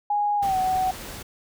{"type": "tone with pitch glide", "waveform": "sine", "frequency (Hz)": [826, 748.7], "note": ["G#5", "F#5"], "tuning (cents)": [-10, 20], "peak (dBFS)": -20, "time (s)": [0.1, 0.91], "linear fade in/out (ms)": 5, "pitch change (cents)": -170, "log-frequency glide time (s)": [0.38, 0.56]}
{"type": "noise", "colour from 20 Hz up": "pink", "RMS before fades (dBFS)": -37, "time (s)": [0.42, 1.23], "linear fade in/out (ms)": 10}
{"effects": []}